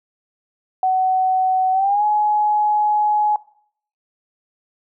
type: tone with pitch glide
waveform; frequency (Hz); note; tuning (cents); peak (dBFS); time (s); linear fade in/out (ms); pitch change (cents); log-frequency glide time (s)
sine; 750 to 841.8; F#5 to G#5; +23 to +23; -14; 0.83-3.36; 2; +200; 1.72-2.04
effects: noise-tail reverb RT60 0.6 s tail -20 dB re dry